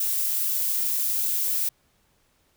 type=noise; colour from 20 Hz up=violet; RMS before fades=-25 dBFS; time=0-1.69 s; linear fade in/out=5 ms; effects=pink hiss -66 dBFS RMS until 2.56 s